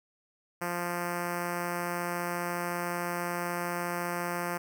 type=tone with notch filter; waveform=5% pulse; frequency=174.61 Hz; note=F3; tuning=in tune; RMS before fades=-33 dBFS; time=0.61-4.58 s; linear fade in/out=10 ms; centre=3900 Hz; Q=0.72; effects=none